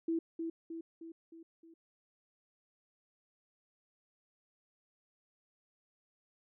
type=tone with echo; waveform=sine; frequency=329.4 Hz; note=E4; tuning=1 cent flat; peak=-30 dBFS; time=0.08-0.19 s; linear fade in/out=5 ms; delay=310 ms; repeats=5; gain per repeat=-5 dB; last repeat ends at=1.74 s; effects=none